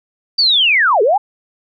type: linear two-way sweep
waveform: sine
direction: down then up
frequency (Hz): 4699 to 392 to 861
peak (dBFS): -9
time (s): 0.38-1.18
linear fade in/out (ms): 10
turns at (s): 1.02
effects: none